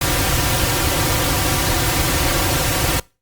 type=noise with comb filter; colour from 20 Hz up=pink; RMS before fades=-18 dBFS; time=0.01-3 s; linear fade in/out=5 ms; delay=4.7 ms; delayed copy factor=-0.95; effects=noise-tail reverb RT60 0.3 s tail -24 dB re dry + Opus 48 kbps